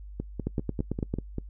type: two click trains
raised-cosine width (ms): 3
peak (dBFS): -15 / -18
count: 7 / 7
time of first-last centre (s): 0.47-1.14 / 0.2-1.383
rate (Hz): 8.96 / 5.07
effects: noise-tail reverb RT60 0.1 s tail -24 dB re dry + added 50 Hz sine -40 dBFS peak until 1.49 s